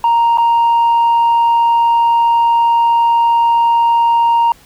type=tone with dropouts; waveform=sine; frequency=932.3 Hz; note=A#5; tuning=in tune; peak=-6 dBFS; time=0.04-4.52 s; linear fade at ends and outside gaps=2 ms; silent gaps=0.374-0.382 s; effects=tanh soft clip ceiling -7 dBFS + pink hiss -45 dBFS RMS until 4.65 s